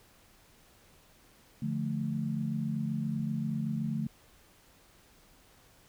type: chord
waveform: sine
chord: D minor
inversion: none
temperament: equal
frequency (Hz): 146.83 / 174.61 / 220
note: D3 / F3 / A3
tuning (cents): 0 / 0 / 0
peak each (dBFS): -34 / -37 / -33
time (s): 1.62-4.07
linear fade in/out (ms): 5
effects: pink hiss -61 dBFS RMS until 5.88 s